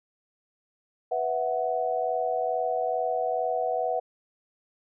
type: chord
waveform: sine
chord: B suspended fourth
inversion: none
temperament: just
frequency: 493.9 / 658.5 / 740.8 Hz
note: B4 / E5 / F#5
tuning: 0 / -2 / +2 cents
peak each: -30 / -29 / -28 dBFS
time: 1.11-4 s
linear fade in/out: 10 ms
effects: none

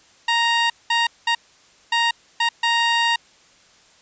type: tone bursts at uneven times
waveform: 15% pulse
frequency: 932.3 Hz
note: A#5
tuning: in tune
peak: -10 dBFS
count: 6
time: 0.28-0.7 / 0.9-1.07 / 1.27-1.35 / 1.92-2.11 / 2.4-2.49 / 2.63-3.16 s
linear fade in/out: 5 ms
effects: white hiss -53 dBFS RMS until 4.01 s + resampled to 16000 Hz

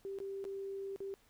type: tone with dropouts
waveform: sine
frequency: 392 Hz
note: G4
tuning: in tune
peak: -39 dBFS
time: 0.05-1.14 s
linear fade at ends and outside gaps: 0 ms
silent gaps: 0.187-0.202 / 0.442-0.451 / 0.961-1.004 s
effects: pink hiss -69 dBFS RMS until 1.29 s

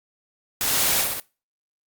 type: noise with echo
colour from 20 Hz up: white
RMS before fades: -24 dBFS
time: 0.61-1.01 s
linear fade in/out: 0 ms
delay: 63 ms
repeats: 3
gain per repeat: -2 dB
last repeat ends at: 1.199 s
effects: noise-tail reverb RT60 0.3 s tail -21 dB re dry + Opus 48 kbps

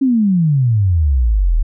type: exponential sweep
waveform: sine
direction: down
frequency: 277.2 to 36.61 Hz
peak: -10 dBFS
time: 0.01-1.63 s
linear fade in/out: 10 ms
effects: none

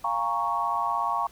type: chord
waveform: sine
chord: Bb minor seventh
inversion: second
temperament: equal with one note detuned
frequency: 698.5 / 814.9 / 932.3 / 1108.7 Hz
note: F5 / Ab5 / Bb5 / Db6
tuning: 0 / -33 / 0 / 0 cents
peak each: -32 / -32 / -29 / -27 dBFS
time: 0.04-1.27 s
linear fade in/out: 5 ms
effects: pink hiss -54 dBFS RMS until 1.31 s

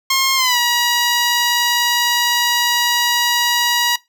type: tone with pitch glide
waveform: 10% pulse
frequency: 1071 to 959.7 Hz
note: C6 to B5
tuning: +40 to -50 cents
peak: -5 dBFS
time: 0.1-3.96 s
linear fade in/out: 5 ms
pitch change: -190 cents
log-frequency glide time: 0.35-0.58 s
effects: noise-tail reverb RT60 0.2 s tail -21 dB re dry

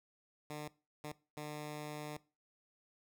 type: tone bursts at uneven times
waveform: 10% pulse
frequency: 150 Hz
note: D3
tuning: 37 cents sharp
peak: -34 dBFS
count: 3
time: 0.5-0.68 / 1.04-1.12 / 1.37-2.17 s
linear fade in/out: 2 ms
effects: noise-tail reverb RT60 0.3 s tail -19 dB re dry

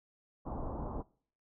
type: low-pass noise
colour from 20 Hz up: pink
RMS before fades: -39 dBFS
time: 0.45-1.03 s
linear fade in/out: 20 ms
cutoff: 1100 Hz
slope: 48 dB/octave
effects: noise-tail reverb RT60 0.5 s tail -23 dB re dry

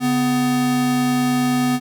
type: tone pair together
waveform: square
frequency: 140.11 / 250 Hz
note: C#3 / B3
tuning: +19 / +21 cents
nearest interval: minor seventh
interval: 1002 cents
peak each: -27 / -17 dBFS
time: 0-1.8 s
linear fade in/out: 50 ms
effects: none

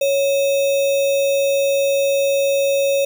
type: tone with sample-and-hold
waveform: sine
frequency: 554.4 Hz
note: C#5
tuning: in tune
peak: -14 dBFS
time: 0.01-3.05 s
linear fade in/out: 5 ms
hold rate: 3150 Hz
effects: none

